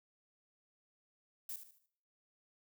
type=noise with echo; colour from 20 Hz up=violet; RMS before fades=-43 dBFS; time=1.49-1.56 s; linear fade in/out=2 ms; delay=75 ms; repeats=4; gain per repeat=-9 dB; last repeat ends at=1.86 s; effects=noise-tail reverb RT60 0.6 s tail -18 dB re dry